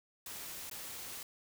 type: noise with dropouts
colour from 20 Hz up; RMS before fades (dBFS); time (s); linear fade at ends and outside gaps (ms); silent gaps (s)
white; -45; 0.26-1.23; 2; 0.698-0.712
effects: none